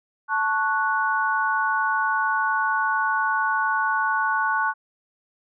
sine chord, F# minor, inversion first, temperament equal with one note detuned, 880 / 1108.7 / 1475.7 Hz, A5 / C#6 / F#6, 0 / 0 / -5 cents, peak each -25 / -25 / -23 dBFS, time 0.28-4.74 s, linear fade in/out 50 ms, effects none

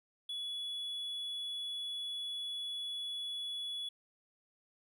triangle tone, 3400 Hz, G#7, 40 cents sharp, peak -36 dBFS, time 0.29-3.89 s, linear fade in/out 5 ms, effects none

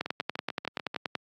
two click trains, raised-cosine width 0.3 ms, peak -13 / -18 dBFS, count 13 / 7, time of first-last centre 0.01-1.153 / 0.06-0.945 s, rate 10.5 / 6.78 Hz, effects high-pass 150 Hz 12 dB/octave + AAC 48 kbps

